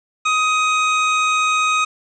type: tone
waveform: 25% pulse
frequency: 1255 Hz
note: D#6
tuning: 15 cents sharp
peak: -11 dBFS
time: 0.25-1.85 s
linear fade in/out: 10 ms
effects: resampled to 16000 Hz + 7-bit